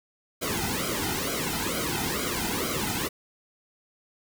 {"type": "noise with flanger", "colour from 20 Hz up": "pink", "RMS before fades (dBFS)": -29, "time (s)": [0.41, 3.09], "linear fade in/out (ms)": 20, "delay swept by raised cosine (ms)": [1.1, 1.81], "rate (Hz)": 2.2, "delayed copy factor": -1, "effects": []}